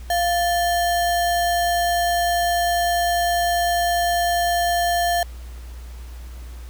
sine tone with sample-and-hold, 695 Hz, F5, 9 cents flat, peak -17 dBFS, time 0.1-5.23 s, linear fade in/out 2 ms, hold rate 2450 Hz, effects added 60 Hz sine -33 dBFS peak until 6.69 s + pink hiss -48 dBFS RMS until 6.69 s

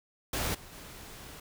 pink noise with level steps, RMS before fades -32 / -50 / -47 dBFS, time 0.33-1.4 s, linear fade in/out 5 ms, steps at 0.54 / 0.72 s, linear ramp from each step 10 ms, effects none

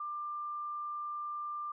sine tone, 1190 Hz, D6, 22 cents sharp, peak -36 dBFS, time 0-1.72 s, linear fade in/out 5 ms, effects none

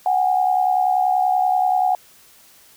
sine tone pair together, 740 / 810.4 Hz, F#5 / G#5, 0 / -43 cents, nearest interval major second, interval 157 cents, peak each -16 / -21 dBFS, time 0.06-1.95 s, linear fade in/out 2 ms, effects white hiss -50 dBFS RMS until 2.76 s

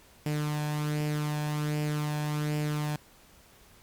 sawtooth tone with flanger, 150 Hz, D3, 37 cents sharp, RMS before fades -30 dBFS, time 0.26-2.96 s, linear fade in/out 2 ms, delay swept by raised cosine 0.39 to 1.21 ms, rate 1.3 Hz, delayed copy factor +0.5, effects pink hiss -57 dBFS RMS until 3.82 s + MP3 96 kbps

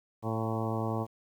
harmonic tone with a mistuned harmonic, 111.4 Hz, A2, 22 cents sharp, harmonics 1 / 2 / 3 / 4 / 5 / 6 / 7 / 8 / 9 / 10, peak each -33 / -36 / -38 / -39 / -40 / -41 / -41 / -42 / -43 / -43 dBFS, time 0.22-1.07 s, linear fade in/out 50 ms, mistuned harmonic 6, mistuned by +27 cents, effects 10-bit

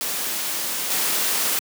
white noise with level steps, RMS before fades -26 / -22 dBFS, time 0.01-1.59 s, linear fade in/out 0 ms, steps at 0.9 s, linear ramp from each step 10 ms, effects high-pass 200 Hz 12 dB/octave

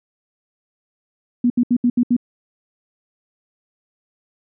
sine tone bursts, 242.9 Hz, B3, 29 cents flat, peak -12 dBFS, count 6, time 1.44-2.166 s, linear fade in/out 5 ms, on 61 ms, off 72 ms, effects none

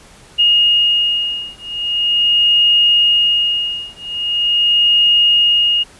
sine beating tone pair, 2856 / 2856.42 Hz, F7 / F7, +38 / +38 cents, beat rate 0.42 Hz, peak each -14 dBFS, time 0.38-5.84 s, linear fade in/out 20 ms, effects pink hiss -43 dBFS RMS until 5.99 s + resampled to 24000 Hz

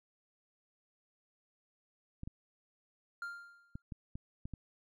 clicks, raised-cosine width 5 ms, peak -30 dBFS, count 7, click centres 2.234 / 2.275 / 3.755 / 3.922 / 4.155 / 4.455 / 4.537 s
triangle tone with exponential decay, 1396.9 Hz, F6, in tune, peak -35 dBFS, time 3.22-3.82 s, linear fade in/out 2 ms, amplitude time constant 130 ms
effects none

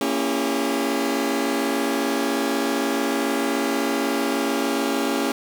sawtooth chord, A# diminished seventh, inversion none, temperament just, 233.1 / 279.7 / 335.6 / 402.8 Hz, A#3 / C#4 / E4 / G4, 0 / +16 / +31 / +47 cents, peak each -24 / -20 / -25 / -23 dBFS, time 0.01-5.32 s, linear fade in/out 2 ms, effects none

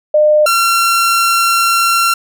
sine / sawtooth tone pair in turn, 605 / 1365.3 Hz, D#5 / F6, -49 / -40 cents, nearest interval octave + major second, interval 1409 cents, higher second, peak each -6 dBFS, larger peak neither, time 0.14-0.46 / 0.46-2.14 s, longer second, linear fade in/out 5 ms, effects none

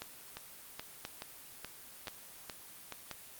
two click trains, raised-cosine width 0.2 ms, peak -23 / -22 dBFS, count 7 / 4, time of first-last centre 0.37-2.923 / 0.02-3.113 s, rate 2.35 / 0.97 Hz, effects white hiss -52 dBFS RMS until 3.39 s + Opus 24 kbps

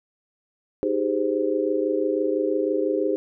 sine chord, Ab major seventh, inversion second, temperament just, 311.5 / 389.3 / 415.3 / 519.1 Hz, Eb4 / G4 / Ab4 / C5, +2 / -12 / 0 / -14 cents, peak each -26 dBFS, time 0.83-3.16 s, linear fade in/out 0 ms, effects none

